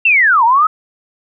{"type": "linear two-way sweep", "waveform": "sine", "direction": "down then up", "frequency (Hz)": [2755, 880, 1301], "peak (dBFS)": -7, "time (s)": [0.05, 0.67], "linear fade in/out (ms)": 5, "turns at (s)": 0.44, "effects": []}